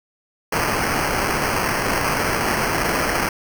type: noise with sample-and-hold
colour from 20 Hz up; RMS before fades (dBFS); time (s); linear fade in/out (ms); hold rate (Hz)
white; -21; 0.52-3.29; 5; 3675
effects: none